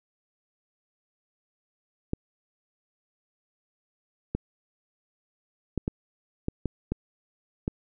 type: clicks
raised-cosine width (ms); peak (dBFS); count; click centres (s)
3; -14; 8; 2.134 / 4.35 / 5.777 / 5.879 / 6.484 / 6.657 / 6.92 / 7.679
effects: none